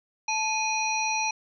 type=harmonic tone with a mistuned harmonic; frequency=827 Hz; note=G#5; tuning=8 cents flat; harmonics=1 / 3 / 5 / 7; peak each=-28 / -28 / -36 / -32 dBFS; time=0.28-1.31 s; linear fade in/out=5 ms; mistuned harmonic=1; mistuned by=+96 cents; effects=none